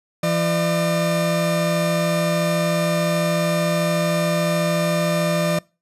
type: tone pair together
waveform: 40% pulse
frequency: 168.65 / 601 Hz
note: E3 / D5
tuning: +40 / +40 cents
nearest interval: octave + minor seventh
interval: 2200 cents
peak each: -20 dBFS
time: 0.23-5.59 s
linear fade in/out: 5 ms
effects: noise-tail reverb RT60 0.3 s tail -24 dB re dry + resampled to 32000 Hz